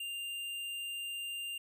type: tone with hard clipping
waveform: sine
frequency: 2794 Hz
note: F7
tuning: in tune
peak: -39 dBFS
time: 0-1.58 s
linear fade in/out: 5 ms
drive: 12 dB
effects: none